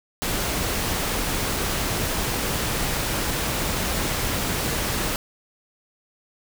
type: noise with dropouts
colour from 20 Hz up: pink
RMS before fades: -25 dBFS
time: 0.22-5.16 s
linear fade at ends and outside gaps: 0 ms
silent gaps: 1.565-1.568 s
effects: none